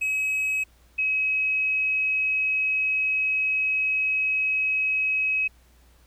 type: tone pair in turn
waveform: triangle / sine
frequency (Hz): 2550 / 2550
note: D#7 / D#7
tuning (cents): +42 / +42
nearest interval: unison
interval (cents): 0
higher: neither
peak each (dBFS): -21 / -21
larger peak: neither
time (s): 0.01-0.64 / 0.98-5.48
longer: second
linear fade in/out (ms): 10
effects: added 60 Hz sine -55 dBFS peak until 6.06 s + pink hiss -61 dBFS RMS until 6.06 s